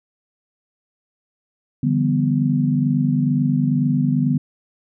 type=chord; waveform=sine; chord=E minor seventh; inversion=third; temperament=equal with one note detuned; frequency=146.83 / 168.96 / 196 / 246.9 Hz; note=D3 / E3 / G3 / B3; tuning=0 / +43 / 0 / 0 cents; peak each=-19 / -25 / -24 / -19 dBFS; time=1.83-4.38 s; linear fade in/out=5 ms; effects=none